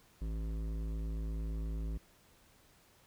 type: tone with hard clipping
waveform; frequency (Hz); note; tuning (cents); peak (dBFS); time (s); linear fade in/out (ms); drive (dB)
sine; 54.2; A1; -25; -37; 0.21-1.98; 10; 13
effects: pink hiss -65 dBFS RMS until 3.06 s